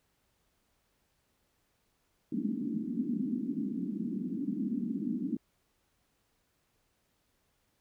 pink band-pass noise, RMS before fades -34 dBFS, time 2.32-5.37 s, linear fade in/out 5 ms, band 200 to 290 Hz, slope 48 dB/octave, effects pink hiss -75 dBFS RMS until 7.8 s

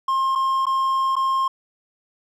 triangle tone with dropouts, 1065 Hz, C6, 30 cents sharp, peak -16 dBFS, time 0.08-1.48 s, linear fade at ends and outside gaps 5 ms, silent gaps 0.353-0.356 / 0.656-0.666 / 1.156-1.164 s, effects none

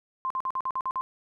sine tone bursts, 1046.5 Hz, C6, in tune, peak -26 dBFS, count 8, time 0.25-1.01 s, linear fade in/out 0 ms, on 53 ms, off 48 ms, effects none

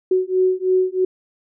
sine beating tone pair, 370 / 373.1 Hz, F#4 / F#4, 0 / +14 cents, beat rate 3.1 Hz, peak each -18 dBFS, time 0.11-1.05 s, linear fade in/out 5 ms, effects none

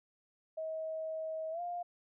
sine tone with pitch glide, 637 to 702.7 Hz, D#5 to F5, +41 to +10 cents, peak -36 dBFS, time 0.57-1.83 s, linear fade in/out 10 ms, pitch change +169 cents, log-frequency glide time 1.51-1.61 s, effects none

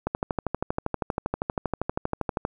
click train, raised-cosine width 1 ms, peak -11 dBFS, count 31, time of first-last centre 0.07-2.451 s, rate 12.6 Hz, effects none

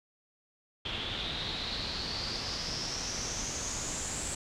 pink noise with low-pass filter sweep, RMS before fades -36 dBFS, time 0.85-4.35 s, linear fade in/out 5 ms, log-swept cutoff 3300 to 7800 Hz, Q 7, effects none

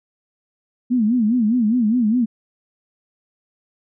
sine tone with vibrato, 230 Hz, A#3, 23 cents flat, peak -14 dBFS, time 0.9-2.26 s, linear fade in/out 20 ms, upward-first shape sine, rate 4.9 Hz, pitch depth 170 cents each way, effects none

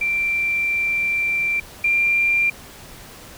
sine tone pair in turn, 2354 / 2379 Hz, D7 / D7, +3 / +22 cents, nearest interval unison, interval 19 cents, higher second, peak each -18 / -15 dBFS, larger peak second, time 0.01-1.6 / 1.84-2.5 s, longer first, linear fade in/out 5 ms, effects pink hiss -41 dBFS RMS until 3.37 s

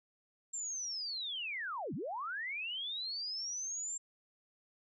sine linear two-way sweep, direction down then up, 7459 to 123.47 to 7459 Hz, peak -37 dBFS, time 0.53-3.98 s, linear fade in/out 10 ms, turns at 1.94 s, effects none

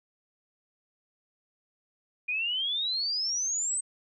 sine exponential sweep, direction up, 2419 to 8320 Hz, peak -27 dBFS, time 2.28-3.81 s, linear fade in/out 10 ms, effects none

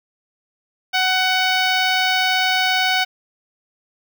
10% pulse tone with notch filter, 747 Hz, F#5, 16 cents sharp, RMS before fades -18 dBFS, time 0.93-3.05 s, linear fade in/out 20 ms, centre 11000 Hz, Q 0.62, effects none

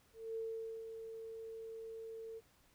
sine tone with ADSR envelope, 450 Hz, A4, 39 cents sharp, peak -38 dBFS, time 0.13-2.41 s, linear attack 230 ms, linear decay 480 ms, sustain -7 dB, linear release 36 ms, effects pink hiss -70 dBFS RMS until 2.74 s

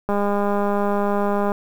click train, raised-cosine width 1 ms, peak -9 dBFS, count 291, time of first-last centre 0.09-1.519 s, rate 203 Hz, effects 7-bit

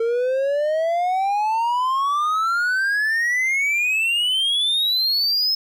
triangle exponential sweep, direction up, 452 to 5210 Hz, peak -16 dBFS, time 0-5.55 s, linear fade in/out 5 ms, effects none

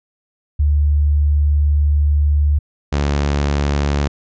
sine / sawtooth tone pair in turn, 73.42 / 71.7 Hz, D2 / D2, 0 / -41 cents, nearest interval unison, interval 41 cents, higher first, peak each -11 dBFS, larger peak neither, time 0.59-2.59 / 2.92-4.08 s, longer first, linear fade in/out 10 ms, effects resampled to 16000 Hz

